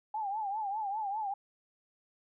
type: tone with vibrato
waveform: sine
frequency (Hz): 830.6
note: G#5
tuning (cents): 0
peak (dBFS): -32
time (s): 0.14-1.34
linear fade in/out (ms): 5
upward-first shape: triangle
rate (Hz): 5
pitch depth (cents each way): 140
effects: none